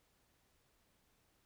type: silence
effects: pink hiss -75 dBFS RMS until 1.45 s